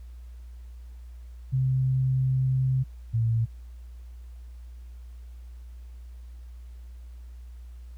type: tone pair in turn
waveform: sine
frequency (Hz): 130.81 / 113.98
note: C3 / A#2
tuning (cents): 0 / -38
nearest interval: major second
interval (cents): 238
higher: first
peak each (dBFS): -21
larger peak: neither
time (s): 1.52-2.84 / 3.13-3.46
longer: first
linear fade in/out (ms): 20
effects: added 60 Hz sine -40 dBFS peak until 7.97 s + pink hiss -65 dBFS RMS until 7.97 s